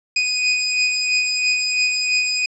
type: beating tone pair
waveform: 25% pulse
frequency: 2488 / 2491 Hz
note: D#7 / D#7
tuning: -1 / +1 cents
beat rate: 3 Hz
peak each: -20 / -14 dBFS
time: 0.16-2.46 s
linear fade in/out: 5 ms
effects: resampled to 24000 Hz + 8-bit